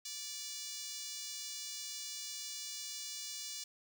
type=tone with high-pass filter; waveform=5% pulse; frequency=582 Hz; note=D5; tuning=16 cents flat; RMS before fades=-44 dBFS; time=0.05-3.64 s; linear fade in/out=5 ms; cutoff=4400 Hz; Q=0.9; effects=none